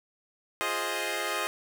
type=chord; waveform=10% pulse; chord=F minor seventh; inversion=none; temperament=equal; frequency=349.2 / 415.3 / 523.3 / 622.3 Hz; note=F4 / Ab4 / C5 / Eb5; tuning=0 / 0 / 0 / 0 cents; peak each=-28 / -26 / -27 / -25 dBFS; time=0.61-1.47 s; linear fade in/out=0 ms; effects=none

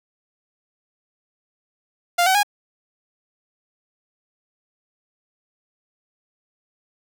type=tone with pitch steps; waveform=sawtooth; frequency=698.5 / 757.3 / 821.1 Hz; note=F5 / F#5 / G#5; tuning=0 / +40 / -20 cents; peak=-11 dBFS; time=2.18-2.432 s; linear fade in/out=10 ms; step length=84 ms; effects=none

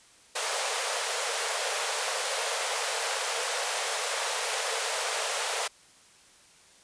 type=high-pass noise; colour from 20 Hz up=pink; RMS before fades=-30 dBFS; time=0.35-5.68 s; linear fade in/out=10 ms; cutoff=440 Hz; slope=96 dB/octave; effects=white hiss -57 dBFS RMS until 6.83 s + resampled to 22050 Hz

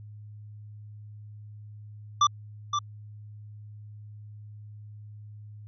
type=tone with echo; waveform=square; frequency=1174.7 Hz; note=D6; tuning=in tune; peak=-18 dBFS; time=2.21-2.27 s; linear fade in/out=5 ms; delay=520 ms; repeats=1; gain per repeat=-7 dB; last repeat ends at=2.79 s; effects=added 105 Hz sine -42 dBFS peak until 5.67 s + resampled to 16000 Hz

